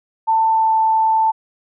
sine tone with pitch glide, 891 to 884.8 Hz, A5 to A5, +22 to +9 cents, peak -12 dBFS, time 0.27-1.32 s, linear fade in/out 20 ms, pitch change -13 cents, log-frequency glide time 0.49-0.74 s, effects none

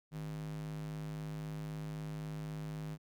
square tone with high-pass filter, 51.91 Hz, G#1, in tune, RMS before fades -42 dBFS, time 0.11-2.98 s, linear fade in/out 50 ms, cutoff 130 Hz, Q 5.1, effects none

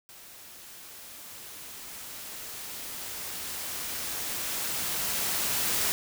white noise with level ramp, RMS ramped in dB -49 to -27 dBFS, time 0.09-5.92 s, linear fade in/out 0 ms, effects none

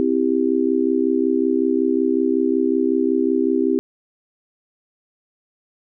sine chord, C major, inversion none, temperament just, 261.6 / 327 / 392.4 Hz, C4 / E4 / G4, 0 / -14 / +2 cents, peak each -20 dBFS, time 0-3.79 s, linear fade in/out 0 ms, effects none

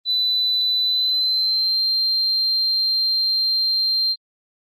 sine tone with pitch glide, 3994 to 4166 Hz, B7 to C8, +19 to -8 cents, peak -16 dBFS, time 0.05-4.16 s, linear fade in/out 50 ms, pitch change +73 cents, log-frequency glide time 0.85-1.81 s, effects tanh soft clip ceiling -12 dBFS + Opus 24 kbps

